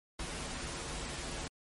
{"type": "noise with comb filter", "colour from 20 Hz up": "pink", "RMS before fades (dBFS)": -40, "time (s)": [0.19, 1.48], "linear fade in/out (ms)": 5, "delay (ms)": 9.9, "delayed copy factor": -0.6, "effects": ["MP3 48 kbps"]}